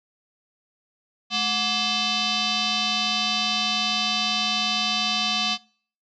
sine tone with frequency modulation, 214.4 Hz, A3, 45 cents flat, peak -21 dBFS, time 1.3-5.58 s, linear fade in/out 50 ms, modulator 947 Hz, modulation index 4.8, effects noise-tail reverb RT60 0.5 s tail -24 dB re dry

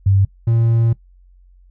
sine / triangle tone pair in turn, 97.7 / 115.16 Hz, G2 / A#2, -5 / -21 cents, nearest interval minor third, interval 284 cents, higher second, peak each -10 dBFS, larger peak neither, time 0.06-0.25 / 0.47-0.93 s, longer second, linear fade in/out 5 ms, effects noise-tail reverb RT60 0.1 s tail -19 dB re dry + added 45 Hz sine -45 dBFS peak until 1.7 s

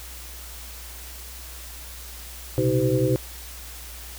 sine tone cluster, 121.8 / 132.7 / 317.8 / 385.7 / 508 Hz, B2 / C3 / D#4 / G4 / B4, -24 / +25 / +37 / -28 / +49 cents, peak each -25 dBFS, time 2.58-3.16 s, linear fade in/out 0 ms, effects added 60 Hz sine -40 dBFS peak until 4.18 s + white hiss -41 dBFS RMS until 4.18 s

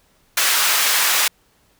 pink high-pass noise, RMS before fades -17 dBFS, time 0.37-1.28 s, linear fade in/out 5 ms, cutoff 1300 Hz, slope 12 dB/octave, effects pink hiss -59 dBFS RMS until 1.79 s

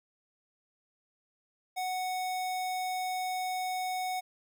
square tone, 740 Hz, F#5, in tune, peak -32 dBFS, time 1.76-4.21 s, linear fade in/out 20 ms, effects none

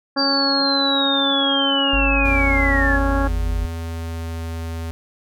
harmonic tone, 276.1 Hz, C#4, 7 cents flat, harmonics 1 / 2 / 3 / 4 / 5 / 6, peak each -22 / -25 / -27 / -28 / -29 / -30 dBFS, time 0.16-3.28 s, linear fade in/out 10 ms
sine linear sweep, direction down, 4699 to 1657 Hz, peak -18 dBFS, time 0.17-2.99 s, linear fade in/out 20 ms
triangle tone, 51 Hz, G#1, 31 cents flat, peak -17 dBFS, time 1.93-3.66 s, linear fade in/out 5 ms
square tone with pitch glide, 83.4 to 82.3 Hz, E2 to E2, +21 to -2 cents, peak -26 dBFS, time 2.25-4.91 s, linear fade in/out 0 ms, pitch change -23 cents, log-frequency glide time 2.84-4.49 s
effects none

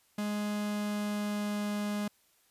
45% pulse tone with pitch glide, 208.3 to 207.1 Hz, G#3 to G#3, +5 to -5 cents, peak -31 dBFS, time 0.18-2.08 s, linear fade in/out 5 ms, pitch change -10 cents, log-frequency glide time 0.49-1.67 s, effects white hiss -68 dBFS RMS until 2.5 s + resampled to 32000 Hz

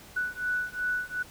sine beating tone pair, 1480 / 1482.7 Hz, F#6 / F#6, 0 / +3 cents, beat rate 2.7 Hz, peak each -31 / -31 dBFS, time 0.16-1.23 s, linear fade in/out 10 ms, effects pink hiss -50 dBFS RMS until 1.3 s

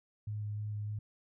sine tone with vibrato, 105.1 Hz, G#2, 21 cents sharp, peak -35 dBFS, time 0.27-0.99 s, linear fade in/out 5 ms, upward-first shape square, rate 3.3 Hz, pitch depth 9 cents each way, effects none

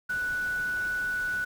sine tone in noise, 1480 Hz, F#6, in tune, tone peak -27 dBFS, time 0.09-1.45 s, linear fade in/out 10 ms, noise pink, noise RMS -45 dBFS, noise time 0.09-1.45 s, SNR +15 dB, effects none

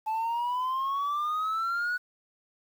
sine exponential sweep, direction up, 866 to 1480 Hz, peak -24 dBFS, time 0.06-1.98 s, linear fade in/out 20 ms, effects tanh soft clip ceiling -26 dBFS + 9-bit

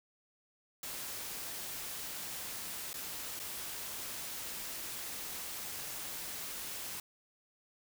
white noise with dropouts, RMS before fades -42 dBFS, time 0.83-7 s, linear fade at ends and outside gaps 2 ms, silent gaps 2.931-2.94 / 3.393-3.398 s, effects none

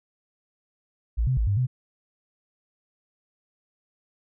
sine tone with pitch steps, 56.9 / 129.3 / 55.3 / 100 / 126.8 Hz, A#1 / C3 / A1 / G2 / B2, -41 / -20 / +9 / +35 / +46 cents, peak -20 dBFS, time 1.17-1.67 s, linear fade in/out 20 ms, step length 100 ms, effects none

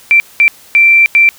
sine tone bursts at uneven times, 2349 Hz, D7, in tune, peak -3 dBFS, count 4, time 0.11-0.2 / 0.4-0.48 / 0.75-1.06 / 1.15-1.29 s, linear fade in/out 0 ms, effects white hiss -40 dBFS RMS until 1.38 s

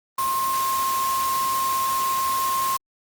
sine tone in noise, 1064 Hz, C6, 29 cents sharp, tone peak -21 dBFS, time 0.18-2.77 s, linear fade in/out 5 ms, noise white, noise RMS -30 dBFS, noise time 0.18-2.77 s, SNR +6 dB, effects Opus 32 kbps

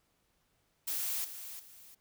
blue noise with echo, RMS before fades -35 dBFS, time 0.87-1.25 s, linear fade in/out 10 ms, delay 350 ms, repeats 2, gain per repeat -10 dB, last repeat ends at 1.95 s, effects pink hiss -75 dBFS RMS until 2 s

